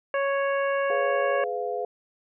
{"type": "harmonic tone", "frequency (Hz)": 554.4, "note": "C#5", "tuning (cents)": 0, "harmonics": [1, 2, 3, 4, 5], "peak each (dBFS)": [-24, -30, -31, -38, -40], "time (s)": [0.14, 1.44], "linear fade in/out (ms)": 2}
{"type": "chord", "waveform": "sine", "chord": "F diminished", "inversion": "first", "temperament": "just", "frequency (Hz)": [419.1, 502.9, 698.5], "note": ["Ab4", "Cb5", "F5"], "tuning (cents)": [16, 31, 0], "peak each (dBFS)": -31, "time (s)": [0.9, 1.85], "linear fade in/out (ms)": 2}
{"effects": []}